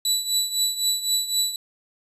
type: tone with tremolo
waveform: 25% pulse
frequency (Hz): 3951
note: B7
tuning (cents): 0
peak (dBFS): -14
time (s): 0.05-1.56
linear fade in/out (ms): 2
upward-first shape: triangle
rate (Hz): 3.9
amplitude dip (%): 80
effects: resampled to 32000 Hz